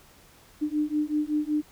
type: beating tone pair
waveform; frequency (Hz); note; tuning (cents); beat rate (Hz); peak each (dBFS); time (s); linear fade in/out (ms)
sine; 298.2 / 303.5; D4 / D#4; +27 / -43; 5.3; -27; 0.61-1.62; 20
effects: pink hiss -55 dBFS RMS until 1.71 s